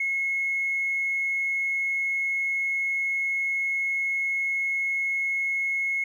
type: tone with tanh clipping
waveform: triangle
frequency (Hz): 2174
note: C#7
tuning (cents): -34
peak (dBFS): -23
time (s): 0-6.04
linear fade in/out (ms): 5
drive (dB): 1
effects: none